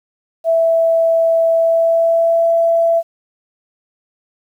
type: tone with pitch glide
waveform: sine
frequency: 659.3 to 668.1 Hz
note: E5 to E5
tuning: 0 to +23 cents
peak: -10 dBFS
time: 0.44-3.03 s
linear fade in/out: 50 ms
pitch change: +23 cents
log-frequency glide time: 1.54-2.46 s
effects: 8-bit